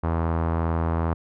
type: tone with low-pass filter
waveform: sawtooth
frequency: 82.41 Hz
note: E2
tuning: in tune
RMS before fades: -24 dBFS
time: 0.03-1.14 s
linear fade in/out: 10 ms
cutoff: 1100 Hz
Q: 1.9
effects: none